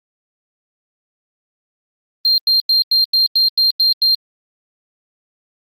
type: tone bursts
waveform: sine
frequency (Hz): 4186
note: C8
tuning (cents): 0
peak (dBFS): -8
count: 9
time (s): 2.25-4.148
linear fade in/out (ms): 2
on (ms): 130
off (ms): 91
effects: tanh soft clip ceiling -9 dBFS + Opus 32 kbps